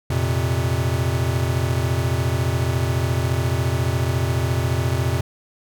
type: chord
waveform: square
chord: F suspended fourth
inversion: none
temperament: equal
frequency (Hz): 87.31 / 116.54 / 130.81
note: F2 / Bb2 / C3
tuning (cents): 0 / 0 / 0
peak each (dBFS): -24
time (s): 0.1-5.21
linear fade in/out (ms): 5
effects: none